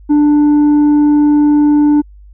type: tone with tanh clipping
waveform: sine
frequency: 295.2 Hz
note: D4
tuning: 9 cents sharp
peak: -7 dBFS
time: 0.09-2.02 s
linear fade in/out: 20 ms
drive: 4 dB
effects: added 50 Hz sine -35 dBFS peak until 2.33 s